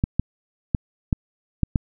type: clicks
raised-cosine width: 5 ms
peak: -6 dBFS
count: 6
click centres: 0.039 / 0.196 / 0.748 / 1.128 / 1.633 / 1.758 s
effects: none